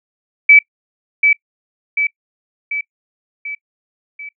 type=tone with echo; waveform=sine; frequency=2300 Hz; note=D7; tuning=37 cents flat; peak=-3 dBFS; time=0.49-0.59 s; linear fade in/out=5 ms; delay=740 ms; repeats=5; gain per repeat=-5 dB; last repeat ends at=4.29 s; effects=noise-tail reverb RT60 0.1 s tail -22 dB re dry